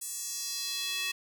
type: tone with high-pass filter sweep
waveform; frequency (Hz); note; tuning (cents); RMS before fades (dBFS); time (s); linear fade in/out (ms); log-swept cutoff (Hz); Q
square; 374.2; F#4; +20; -35; 0.01-1.12; 10; 8500 to 2600; 2
effects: none